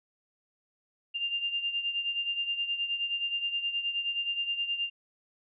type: beating tone pair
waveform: sine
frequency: 2794 / 2803.5 Hz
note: F7 / F7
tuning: 0 / +6 cents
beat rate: 9.5 Hz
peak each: -30 / -36 dBFS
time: 1.14-4.9 s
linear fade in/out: 20 ms
effects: none